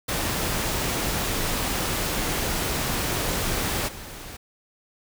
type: noise with level steps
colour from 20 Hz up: pink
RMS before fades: -26 / -39 dBFS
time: 0.08-4.37 s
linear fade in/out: 10 ms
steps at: 3.87 s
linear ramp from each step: 20 ms
effects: none